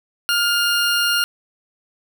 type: tone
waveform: 20% pulse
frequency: 1411 Hz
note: F6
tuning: 17 cents sharp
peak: -11 dBFS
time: 0.29-1.24 s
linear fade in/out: 0 ms
effects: none